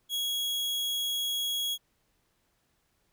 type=tone; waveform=40% pulse; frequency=3322 Hz; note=G#7; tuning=in tune; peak=-28 dBFS; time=0.09-1.78 s; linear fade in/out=50 ms; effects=pink hiss -73 dBFS RMS until 3.12 s